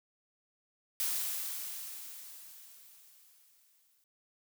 blue noise with exponential decay, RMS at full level -32 dBFS, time 1-4.04 s, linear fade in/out 1 ms, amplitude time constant 660 ms, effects none

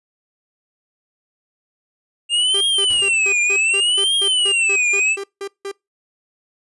square tone with vibrato, 2794 Hz, F7, in tune, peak -15 dBFS, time 2.29-5.17 s, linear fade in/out 50 ms, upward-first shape triangle, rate 0.67 Hz, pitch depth 270 cents each way
45% pulse tone bursts, 396.4 Hz, G4, 19 cents sharp, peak -25 dBFS, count 14, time 2.54-5.716 s, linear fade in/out 5 ms, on 69 ms, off 170 ms
pink noise with exponential decay, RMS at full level -35 dBFS, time 2.9-3.55 s, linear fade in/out 2 ms, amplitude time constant 140 ms
effects noise-tail reverb RT60 0.2 s tail -25 dB re dry + resampled to 24000 Hz

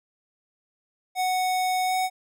square tone with pitch glide, 740 to 745.1 Hz, F#5 to F#5, 0 to +12 cents, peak -23 dBFS, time 1.15-2.1 s, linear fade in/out 50 ms, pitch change +12 cents, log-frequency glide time 1.86-1.94 s, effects none

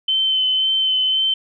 sine tone with vibrato, 3068 Hz, G7, 38 cents flat, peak -15 dBFS, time 0.08-1.34 s, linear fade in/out 5 ms, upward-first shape sine, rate 1.9 Hz, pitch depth 15 cents each way, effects none

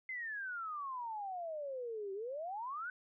sine exponential two-way sweep, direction down then up, 2093 to 380.6 to 1536 Hz, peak -39 dBFS, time 0.09-2.9 s, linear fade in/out 2 ms, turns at 2.13 s, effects none

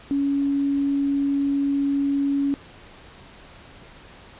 sine tone, 280 Hz, C#4, 18 cents sharp, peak -19 dBFS, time 0.11-2.54 s, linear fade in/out 0 ms, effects pink hiss -46 dBFS RMS until 4.39 s + resampled to 8000 Hz

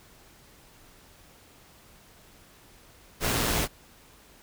pink noise with amplitude modulation, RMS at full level -25 dBFS, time 3.2-3.68 s, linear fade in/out 50 ms, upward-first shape sine, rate 114 Hz, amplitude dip 30%, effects pink hiss -55 dBFS RMS until 4.42 s

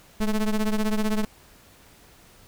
square ring-modulated tone, 108.8 Hz, A2, 19 cents flat, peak -19 dBFS, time 0.2-1.25 s, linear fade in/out 5 ms, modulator 101 Hz, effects pink hiss -53 dBFS RMS until 2.47 s

